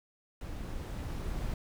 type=noise with level ramp; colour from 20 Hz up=brown; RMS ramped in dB=-40 to -35 dBFS; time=0.41-1.54 s; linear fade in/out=2 ms; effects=none